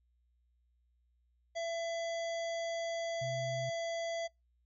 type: harmonic tone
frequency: 670 Hz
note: E5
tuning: 28 cents sharp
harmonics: 1 / 3 / 5 / 7 / 9 / 10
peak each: -35 / -45 / -49 / -52 / -54 / -55 dBFS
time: 1.55-4.28 s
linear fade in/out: 20 ms
type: tone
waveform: sine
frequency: 128.8 Hz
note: C3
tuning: 27 cents flat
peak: -39 dBFS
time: 3.21-3.7 s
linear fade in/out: 10 ms
effects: noise-tail reverb RT60 0.2 s tail -26 dB re dry + added 60 Hz sine -70 dBFS peak until 4.65 s